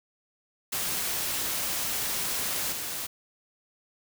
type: noise with level steps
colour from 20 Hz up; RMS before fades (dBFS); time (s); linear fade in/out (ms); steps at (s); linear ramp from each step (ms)
white; -30 / -34; 0.72-3.07; 10; 2.72; 5
effects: none